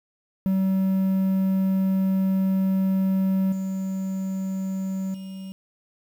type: tone with level steps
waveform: triangle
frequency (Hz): 190.8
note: G3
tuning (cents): -47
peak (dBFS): -17 / -23 / -31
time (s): 0.46-5.52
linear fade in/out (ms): 0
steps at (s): 3.52 / 5.14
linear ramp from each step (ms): 5
effects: 8-bit